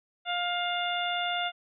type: harmonic tone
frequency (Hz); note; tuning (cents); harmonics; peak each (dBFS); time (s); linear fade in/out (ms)
705; F5; +16; 1 / 2 / 3 / 4 / 5; -31 / -34 / -37 / -35 / -35; 0.25-1.52; 50
effects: none